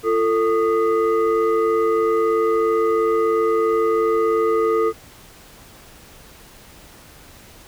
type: tone with frequency modulation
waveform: sine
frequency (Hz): 445.5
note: A4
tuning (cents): +22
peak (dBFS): -15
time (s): 0.03-4.93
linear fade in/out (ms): 50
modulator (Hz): 788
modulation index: 0.83
effects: pink hiss -45 dBFS RMS until 7.67 s